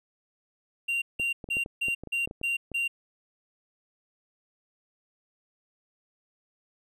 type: tone bursts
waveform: triangle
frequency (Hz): 2767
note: F7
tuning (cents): -17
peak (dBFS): -24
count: 7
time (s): 0.88-2.88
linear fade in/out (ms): 10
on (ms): 140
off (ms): 170
type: clicks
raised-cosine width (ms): 2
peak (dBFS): -26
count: 12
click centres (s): 1.198 / 1.442 / 1.489 / 1.569 / 1.661 / 1.884 / 2.036 / 2.073 / 2.275 / 2.311 / 2.414 / 2.717
effects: none